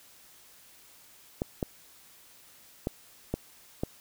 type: clicks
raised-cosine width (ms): 2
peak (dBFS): -15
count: 5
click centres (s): 1.419 / 1.628 / 2.871 / 3.34 / 3.835
effects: white hiss -56 dBFS RMS until 4 s